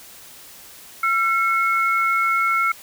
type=tone pair together; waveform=sine; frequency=1352 / 2183 Hz; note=E6 / C#7; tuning=+43 / -27 cents; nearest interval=minor sixth; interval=830 cents; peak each=-18 / -21 dBFS; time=1.03-2.72 s; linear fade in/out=5 ms; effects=white hiss -43 dBFS RMS until 2.82 s